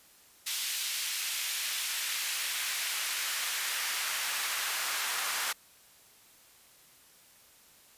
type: noise with high-pass filter sweep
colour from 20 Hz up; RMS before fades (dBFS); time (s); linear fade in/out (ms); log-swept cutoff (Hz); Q
pink; -33; 0.46-5.53; 10; 3000 to 1200; 1
effects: white hiss -59 dBFS RMS until 7.97 s + resampled to 32000 Hz